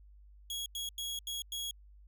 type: tone bursts at uneven times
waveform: sawtooth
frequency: 3322 Hz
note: G#7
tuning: in tune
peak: -33 dBFS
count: 5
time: 0.5-0.66 / 0.75-0.89 / 0.98-1.19 / 1.27-1.42 / 1.52-1.71 s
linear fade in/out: 2 ms
effects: added 50 Hz sine -54 dBFS peak until 2.07 s